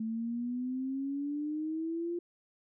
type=exponential sweep; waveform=sine; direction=up; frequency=219.8 to 349.2 Hz; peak=-32 dBFS; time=0-2.19 s; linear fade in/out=5 ms; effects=none